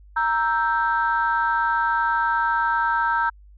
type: chord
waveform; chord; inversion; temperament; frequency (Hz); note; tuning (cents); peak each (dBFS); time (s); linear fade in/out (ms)
sine; E diminished; second; equal; 932.3 / 1318.5 / 1568; Bb5 / E6 / G6; 0 / 0 / 0; -21 / -24 / -23; 0.16-3.3; 10
effects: tanh soft clip ceiling -10 dBFS + added 50 Hz sine -45 dBFS peak until 3.57 s